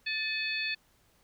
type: harmonic tone with a mistuned harmonic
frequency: 880 Hz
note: A5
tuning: in tune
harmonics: 2 / 3 / 4 / 5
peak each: -36 / -33 / -39 / -37 dBFS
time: 0.06-0.75 s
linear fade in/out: 10 ms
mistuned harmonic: 3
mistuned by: -64 cents
effects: pink hiss -67 dBFS RMS until 1.23 s